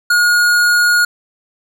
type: tone with tanh clipping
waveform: sine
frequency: 1437 Hz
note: F6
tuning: 49 cents sharp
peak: -11 dBFS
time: 0.1-1.05 s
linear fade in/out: 5 ms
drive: 18 dB
effects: none